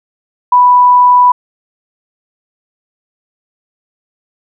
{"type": "tone", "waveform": "sine", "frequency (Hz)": 987.8, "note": "B5", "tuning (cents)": 0, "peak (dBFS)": -3, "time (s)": [0.52, 1.32], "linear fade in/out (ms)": 5, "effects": []}